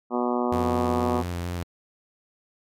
harmonic tone, 122.4 Hz, B2, 15 cents flat, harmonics 2 / 3 / 4 / 5 / 6 / 7 / 8 / 9 / 10, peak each -26 / -28 / -32 / -32 / -31 / -34 / -34 / -34 / -37 dBFS, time 0.1-1.24 s, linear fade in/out 50 ms
sawtooth tone with vibrato, 87.31 Hz, F2, in tune, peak -24 dBFS, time 0.52-1.63 s, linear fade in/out 0 ms, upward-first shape square, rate 4.3 Hz, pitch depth 15 cents each way
effects MP3 96 kbps

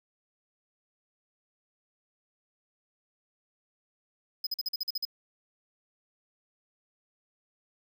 square tone bursts, 5040 Hz, D#8, 21 cents sharp, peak -29 dBFS, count 9, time 4.44-5.052 s, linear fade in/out 5 ms, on 28 ms, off 45 ms, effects 10-bit

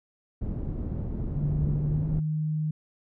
pink low-pass noise, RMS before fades -31 dBFS, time 0.41-2.2 s, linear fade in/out 10 ms, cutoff 250 Hz, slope 12 dB/octave
sine tone with pitch glide, 146.83 to 154.4 Hz, D3 to D#3, 0 to -13 cents, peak -25 dBFS, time 1.36-2.71 s, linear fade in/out 5 ms, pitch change +87 cents, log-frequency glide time 1.82-2.07 s
effects none

